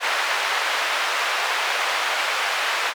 white band-pass noise, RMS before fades -23 dBFS, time 0-2.94 s, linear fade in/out 50 ms, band 670 to 2300 Hz, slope 12 dB/octave, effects high-pass 400 Hz 12 dB/octave

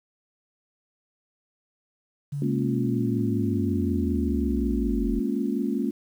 sine linear sweep, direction down, 144.5 to 41.2 Hz, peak -27 dBFS, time 2.32-5.2 s, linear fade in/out 10 ms
sine chord, Bb minor seventh, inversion third, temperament equal with one note detuned, 207.7 / 233.1 / 277.2 / 351.9 Hz, Ab3 / Bb3 / Db4 / F4, 0 / 0 / 0 / +13 cents, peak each -29 / -28 / -28 / -32 dBFS, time 2.42-5.91 s, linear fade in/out 2 ms
effects 9-bit

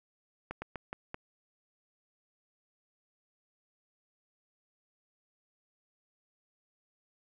slowing click train, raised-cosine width 0.5 ms, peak -23 dBFS, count 5, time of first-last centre 0.51-1.144 s, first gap 110 ms, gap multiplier 1.25, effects none

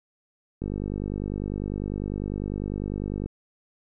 click train, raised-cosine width 3 ms, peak -18 dBFS, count 133, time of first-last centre 0.62-3.26 s, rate 50 Hz, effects none

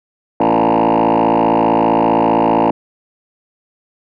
sine tone with frequency modulation, 587.3 Hz, D5, in tune, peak -7 dBFS, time 0.4-2.71 s, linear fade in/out 5 ms, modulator 55.3 Hz, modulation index 6.7, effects tanh soft clip ceiling -9 dBFS

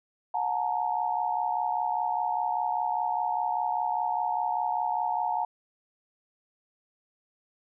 sine tone cluster, 726 / 857 / 922 Hz, F#5 / A5 / A#5, -33 / -46 / -19 cents, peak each -30 dBFS, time 0.34-5.45 s, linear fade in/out 5 ms, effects none

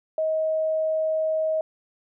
sine tone, 632 Hz, D#5, 27 cents sharp, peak -21 dBFS, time 0.18-1.61 s, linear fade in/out 2 ms, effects none

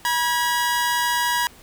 sawtooth tone pair together, 966.4 / 1649 Hz, B5 / G#6, -38 / -13 cents, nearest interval major sixth, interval 925 cents, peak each -17 / -21 dBFS, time 0.05-1.47 s, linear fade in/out 0 ms, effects pink hiss -48 dBFS RMS until 1.62 s

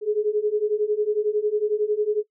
sine beating tone pair, 415.3 / 426.3 Hz, G#4 / G#4, 0 / +45 cents, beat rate 11 Hz, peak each -24 / -22 dBFS, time 0.01-2.24 s, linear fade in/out 50 ms, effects noise-tail reverb RT60 0.1 s tail -22 dB re dry

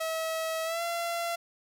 sawtooth tone with pitch glide, 645 to 682.2 Hz, E5 to F5, -38 to -41 cents, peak -26 dBFS, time 0-1.36 s, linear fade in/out 10 ms, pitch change +97 cents, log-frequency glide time 0.64-0.82 s, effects none

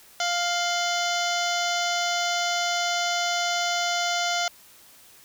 harmonic tone with a mistuned harmonic, 700 Hz, F5, 4 cents sharp, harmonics 1 / 2 / 3 / 4 / 5 / 6 / 7 / 8 / 9 / 10, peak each -27 / -30 / -32 / -33 / -34 / -35 / -35 / -36 / -37 / -37 dBFS, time 0.2-4.48 s, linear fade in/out 2 ms, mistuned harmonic 4, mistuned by +130 cents, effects white hiss -52 dBFS RMS until 5.24 s

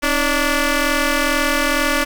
10% pulse ring-modulated tone, 293.7 Hz, D4, in tune, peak -4 dBFS, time 0.02-2.05 s, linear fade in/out 20 ms, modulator 860 Hz, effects none

